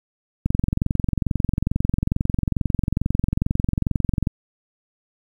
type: click train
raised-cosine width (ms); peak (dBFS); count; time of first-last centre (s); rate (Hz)
5; -7; 86; 0.46-4.272; 22.3
effects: 8-bit